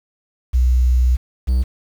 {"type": "tone pair in turn", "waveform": ["sine", "triangle"], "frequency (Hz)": [62.2, 62.89], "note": ["B1", "B1"], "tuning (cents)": [13, 32], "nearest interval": "unison", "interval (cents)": 19, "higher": "second", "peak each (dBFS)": -11, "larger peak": "neither", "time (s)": [[0.53, 1.17], [1.47, 1.64]], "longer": "first", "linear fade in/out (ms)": 20, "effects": ["7-bit"]}